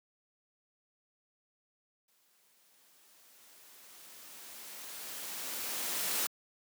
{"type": "noise with exponential growth", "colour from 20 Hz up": "white", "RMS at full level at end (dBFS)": -32, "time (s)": [2.08, 6.27], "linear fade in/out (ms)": 5, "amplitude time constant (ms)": 910, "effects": ["high-pass 200 Hz 12 dB/octave"]}